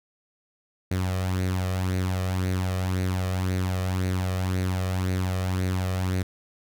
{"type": "tone with flanger", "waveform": "sawtooth", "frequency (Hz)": 92.6, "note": "F#2", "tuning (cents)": 2, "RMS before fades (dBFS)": -26, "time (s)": [0.91, 6.23], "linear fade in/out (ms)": 5, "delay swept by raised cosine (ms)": [0.47, 1.67], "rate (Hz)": 1.9, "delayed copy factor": 0.55, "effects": []}